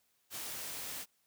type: noise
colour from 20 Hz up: white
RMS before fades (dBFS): -42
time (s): 0.3-1.06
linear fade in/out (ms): 50
effects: white hiss -75 dBFS RMS until 1.26 s + high-pass 60 Hz 12 dB/octave